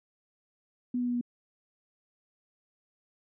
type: tone with pitch steps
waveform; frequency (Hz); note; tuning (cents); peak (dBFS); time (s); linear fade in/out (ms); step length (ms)
sine; 246.9 / 245.2 / 243.5 / 241.8; B3 / B3 / B3 / B3; 0 / -12 / -24 / -36; -27; 0.94-1.212; 5; 68
effects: none

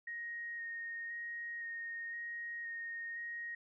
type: tone with vibrato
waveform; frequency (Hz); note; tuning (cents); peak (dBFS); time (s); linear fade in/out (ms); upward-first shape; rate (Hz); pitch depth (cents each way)
sine; 1864.7; A#6; 0; -40; 0.07-3.55; 5; square; 0.97; 10
effects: none

